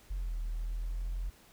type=linear two-way sweep; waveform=sine; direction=down then up; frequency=46.8 to 39.26 to 43.97 Hz; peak=-31 dBFS; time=0.1-1.3 s; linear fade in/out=10 ms; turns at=0.38 s; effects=tanh soft clip ceiling -30 dBFS + pink hiss -60 dBFS RMS until 1.52 s